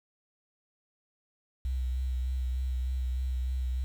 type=tone with vibrato; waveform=sine; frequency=63.7 Hz; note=C2; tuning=46 cents flat; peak=-28 dBFS; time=1.65-3.84 s; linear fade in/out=0 ms; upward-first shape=sine; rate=3.3 Hz; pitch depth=27 cents each way; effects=9-bit